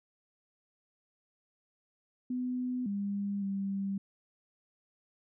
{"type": "tone with pitch steps", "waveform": "sine", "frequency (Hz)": [250.7, 200.9, 196.4], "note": ["B3", "G3", "G3"], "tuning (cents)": [26, 43, 4], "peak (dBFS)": -31, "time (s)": [2.3, 3.98], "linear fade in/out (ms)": 5, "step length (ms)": 560, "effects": []}